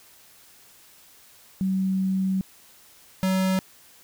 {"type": "tone pair in turn", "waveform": ["sine", "square"], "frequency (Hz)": [190, 188.47], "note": ["F#3", "F#3"], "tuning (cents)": [46, 32], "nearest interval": "unison", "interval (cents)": 14, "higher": "first", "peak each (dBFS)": -21, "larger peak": "neither", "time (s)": [[1.61, 2.41], [3.23, 3.59]], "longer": "first", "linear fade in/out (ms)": 0, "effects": ["white hiss -53 dBFS RMS until 4.03 s"]}